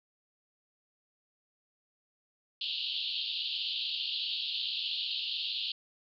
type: band-pass noise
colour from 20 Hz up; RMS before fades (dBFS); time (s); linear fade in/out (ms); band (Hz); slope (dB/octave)
pink; -35; 2.61-5.72; 2; 2800 to 4500; 96
effects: none